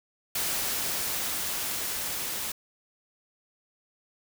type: noise with level ramp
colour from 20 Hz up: white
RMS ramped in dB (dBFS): -29 to -33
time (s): 0.35-2.52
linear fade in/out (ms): 5
effects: none